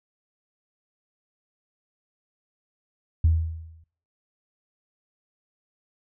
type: tone with exponential decay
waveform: sine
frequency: 81.1 Hz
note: E2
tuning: 28 cents flat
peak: -13 dBFS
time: 3.24-3.84 s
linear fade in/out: 5 ms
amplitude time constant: 130 ms
effects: noise-tail reverb RT60 0.5 s tail -20 dB re dry + tanh soft clip ceiling -10 dBFS